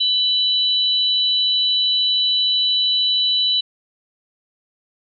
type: tone pair together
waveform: sine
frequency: 2997 / 3950 Hz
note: F#7 / B7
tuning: +22 / 0 cents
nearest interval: perfect fourth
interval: 478 cents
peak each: -19 / -17 dBFS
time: 0-3.61 s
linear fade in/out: 10 ms
effects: none